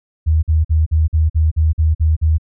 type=tone bursts; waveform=sine; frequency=78.9 Hz; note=D#2; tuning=25 cents sharp; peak=-10 dBFS; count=10; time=0.26-2.383 s; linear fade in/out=20 ms; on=170 ms; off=47 ms; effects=none